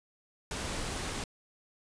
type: noise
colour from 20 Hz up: pink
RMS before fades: -36 dBFS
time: 0.51-1.24 s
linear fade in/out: 2 ms
effects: resampled to 22050 Hz

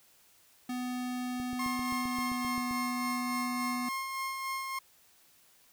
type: tone with pitch glide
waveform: square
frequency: 249.3 to 246.7 Hz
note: B3 to B3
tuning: +16 to -2 cents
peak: -34 dBFS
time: 0.69-3.89 s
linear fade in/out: 5 ms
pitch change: -18 cents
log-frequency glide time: 1.92-2.58 s
type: click train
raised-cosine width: 3 ms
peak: -32 dBFS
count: 11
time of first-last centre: 1.4-2.711 s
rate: 7.63 Hz
type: tone with tremolo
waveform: 30% pulse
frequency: 1069 Hz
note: C6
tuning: 37 cents sharp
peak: -30 dBFS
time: 1.59-4.79 s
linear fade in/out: 5 ms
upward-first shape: sine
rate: 3.5 Hz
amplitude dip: 35%
effects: white hiss -63 dBFS RMS until 5.72 s

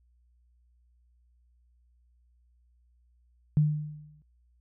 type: tone with exponential decay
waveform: sine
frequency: 150.8 Hz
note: D3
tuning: 46 cents sharp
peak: -17 dBFS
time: 3.57-4.22 s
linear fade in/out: 0 ms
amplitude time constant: 140 ms
effects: added 60 Hz sine -62 dBFS peak until 4.6 s

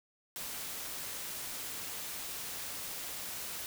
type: noise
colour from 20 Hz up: white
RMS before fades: -41 dBFS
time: 0.36-3.66 s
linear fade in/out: 0 ms
effects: none

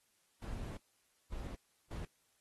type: noise bursts at uneven times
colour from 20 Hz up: brown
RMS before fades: -43 dBFS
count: 3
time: 0.42-0.77 / 1.32-1.55 / 1.91-2.05 s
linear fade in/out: 2 ms
effects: white hiss -75 dBFS RMS until 2.4 s + AAC 32 kbps

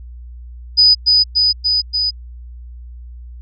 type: tone with echo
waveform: sine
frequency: 4978 Hz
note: D#8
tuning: in tune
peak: -6 dBFS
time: 0.77-0.95 s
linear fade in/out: 20 ms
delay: 290 ms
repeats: 4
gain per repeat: -2 dB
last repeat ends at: 2.11 s
effects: added 60 Hz sine -31 dBFS peak until 3.41 s

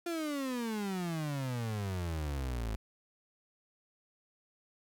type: exponential sweep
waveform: 35% pulse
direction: down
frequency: 349.2 to 52.2 Hz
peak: -32 dBFS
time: 0.06-2.76 s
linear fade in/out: 5 ms
effects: 11-bit

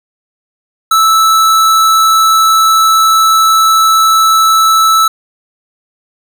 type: tone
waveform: square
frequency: 1313 Hz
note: E6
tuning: 7 cents flat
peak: -6 dBFS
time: 0.91-5.08 s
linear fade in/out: 5 ms
effects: 7-bit

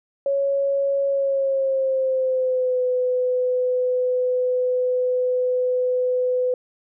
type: tone with pitch glide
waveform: sine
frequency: 554.4 to 502.5 Hz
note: C#5 to B4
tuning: 0 to +30 cents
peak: -18 dBFS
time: 0.26-6.54 s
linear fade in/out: 2 ms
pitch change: -170 cents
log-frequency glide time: 1.08-2.82 s
effects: none

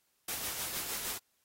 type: noise with tremolo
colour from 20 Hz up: white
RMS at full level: -36 dBFS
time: 0.28-1.18 s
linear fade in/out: 5 ms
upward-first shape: sine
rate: 6.5 Hz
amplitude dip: 40%
effects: white hiss -75 dBFS RMS until 1.44 s + AAC 48 kbps

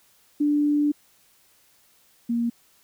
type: tone pair in turn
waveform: sine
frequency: 293.7 / 234.9 Hz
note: D4 / A#3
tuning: 0 / +13 cents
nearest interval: major third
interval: 387 cents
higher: first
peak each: -18 / -21 dBFS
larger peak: first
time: 0.4-0.92 / 2.29-2.5 s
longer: first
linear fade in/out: 10 ms
effects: white hiss -60 dBFS RMS until 2.83 s

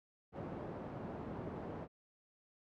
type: band-pass noise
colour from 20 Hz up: pink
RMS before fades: -45 dBFS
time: 0.32-1.88 s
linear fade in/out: 50 ms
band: 110 to 770 Hz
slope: 12 dB/octave
effects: none

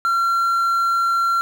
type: tone with quantisation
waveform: triangle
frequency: 1367 Hz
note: F6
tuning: 37 cents flat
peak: -14 dBFS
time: 0.05-1.41 s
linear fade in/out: 0 ms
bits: 7
effects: none

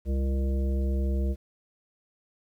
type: harmonic tone with a mistuned harmonic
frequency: 66.7 Hz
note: C2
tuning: 34 cents sharp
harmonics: 1 / 3 / 5 / 7 / 9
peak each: -24 / -34 / -38 / -41 / -43 dBFS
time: 0.05-1.36 s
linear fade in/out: 50 ms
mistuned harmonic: 5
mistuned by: +46 cents
effects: 10-bit

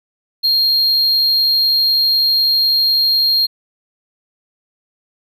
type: tone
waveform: triangle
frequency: 4224 Hz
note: C8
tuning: 16 cents sharp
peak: -10 dBFS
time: 0.43-3.47 s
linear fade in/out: 20 ms
effects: none

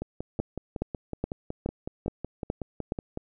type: two click trains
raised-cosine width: 2 ms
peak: -14 / -19 dBFS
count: 7 / 18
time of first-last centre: 0.4-2.921 / 0.02-3.174 s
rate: 2.38 / 5.39 Hz
effects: none

